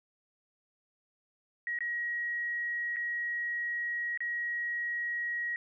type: tone with dropouts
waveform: sine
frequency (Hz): 1900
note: A#6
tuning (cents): +33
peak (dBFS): -31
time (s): 1.67-5.56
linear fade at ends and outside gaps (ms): 1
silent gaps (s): 1.788-1.806 / 2.961-2.967 / 4.175-4.205
effects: none